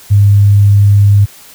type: tone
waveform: sine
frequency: 101.3 Hz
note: G#2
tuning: 43 cents flat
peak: -3 dBFS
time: 0.1-1.26 s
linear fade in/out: 20 ms
effects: white hiss -37 dBFS RMS until 1.54 s